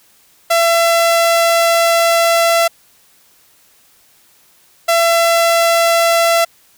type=tone pair in turn; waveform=sawtooth; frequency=673 / 673 Hz; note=E5 / E5; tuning=+36 / +36 cents; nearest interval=unison; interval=0 cents; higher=neither; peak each=-6 dBFS; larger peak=neither; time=0.5-2.68 / 4.88-6.45 s; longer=first; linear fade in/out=10 ms; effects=white hiss -51 dBFS RMS until 6.77 s